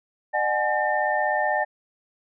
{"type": "tone cluster", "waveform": "sine", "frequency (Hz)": [606, 750, 846, 1806], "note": ["D#5", "F#5", "G#5", "A6"], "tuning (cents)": [-46, 23, 32, 45], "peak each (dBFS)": -26, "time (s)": [0.33, 1.65], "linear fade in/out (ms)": 20, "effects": []}